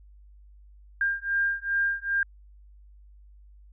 sine beating tone pair, 1600 / 1602.5 Hz, G6 / G6, +35 / +38 cents, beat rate 2.5 Hz, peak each -27 dBFS, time 1.01-2.23 s, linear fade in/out 2 ms, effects added 50 Hz sine -49 dBFS peak until 3.72 s

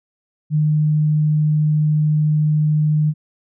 sine tone, 152.3 Hz, D#3, 37 cents flat, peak -13 dBFS, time 0.5-3.14 s, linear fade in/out 50 ms, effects none

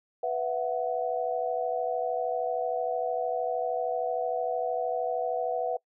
sine chord, B suspended fourth, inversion none, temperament equal with one note detuned, 493.9 / 666.9 / 740 Hz, B4 / E5 / F#5, 0 / +20 / 0 cents, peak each -31 dBFS, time 0.23-5.77 s, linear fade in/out 5 ms, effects noise-tail reverb RT60 0.1 s tail -24 dB re dry

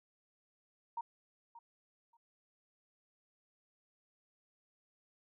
sine tone with echo, 932.3 Hz, A#5, in tune, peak -36 dBFS, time 0.97-1.01 s, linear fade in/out 5 ms, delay 580 ms, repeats 2, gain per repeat -15 dB, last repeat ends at 2.17 s, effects none

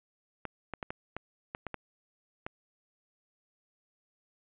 clicks, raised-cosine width 0.5 ms, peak -21 dBFS, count 9, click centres 0.453 / 0.737 / 0.828 / 0.905 / 1.166 / 1.549 / 1.667 / 1.743 / 2.465 s, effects resampled to 8000 Hz + 10-bit

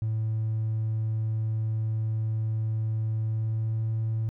triangle tone with pitch glide, 110 to 111.21 Hz, A2 to A2, 0 to +19 cents, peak -22 dBFS, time 0.02-4.29 s, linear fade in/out 0 ms, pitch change +19 cents, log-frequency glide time 3.24-3.88 s, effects tanh soft clip ceiling -21 dBFS

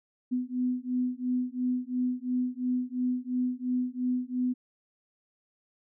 sine beating tone pair, 249.1 / 252 Hz, B3 / B3, +15 / +35 cents, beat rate 2.9 Hz, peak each -30 dBFS, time 0.31-4.54 s, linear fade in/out 20 ms, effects none

